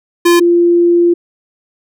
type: tone pair in turn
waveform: square / sine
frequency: 345.5 / 345.5 Hz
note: F4 / F4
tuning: -19 / -19 cents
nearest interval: unison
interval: 0 cents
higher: neither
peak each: -6 dBFS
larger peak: neither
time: 0.25-0.4 / 0.4-1.14 s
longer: second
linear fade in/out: 10 ms
effects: none